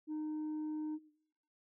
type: tone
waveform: sine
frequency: 307.3 Hz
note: D#4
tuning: 21 cents flat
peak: -34 dBFS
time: 0.07-0.99 s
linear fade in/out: 50 ms
effects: noise-tail reverb RT60 0.8 s tail -21 dB re dry + tanh soft clip ceiling -36 dBFS